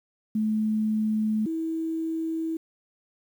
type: tone pair in turn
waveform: sine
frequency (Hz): 216.1 / 323.8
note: A3 / E4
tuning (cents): -31 / -31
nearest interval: perfect fifth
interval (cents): 700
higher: second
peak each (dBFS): -22 / -26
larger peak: first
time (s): 0.35-1.46 / 1.46-2.57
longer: neither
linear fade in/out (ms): 5
effects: 9-bit